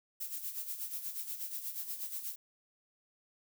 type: noise with tremolo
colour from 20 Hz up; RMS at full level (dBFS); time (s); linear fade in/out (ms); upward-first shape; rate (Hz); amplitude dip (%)
violet; -38; 0.2-2.36; 10; sine; 8.3; 65
effects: none